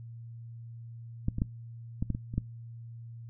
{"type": "clicks", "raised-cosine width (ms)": 5, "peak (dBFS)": [-15, -20, -14, -17, -17, -22, -26, -15], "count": 8, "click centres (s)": [1.284, 1.384, 1.419, 2.025, 2.103, 2.149, 2.339, 2.38], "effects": ["noise-tail reverb RT60 0.3 s tail -24 dB re dry", "added 116 Hz sine -42 dBFS peak until 3.29 s"]}